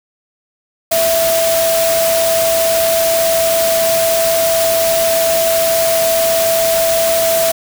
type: tone in noise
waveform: sine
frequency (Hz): 661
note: E5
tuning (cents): +5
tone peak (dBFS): -12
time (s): 0.91-7.52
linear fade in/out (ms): 10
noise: white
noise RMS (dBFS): -18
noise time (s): 0.91-7.52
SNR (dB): +3
effects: none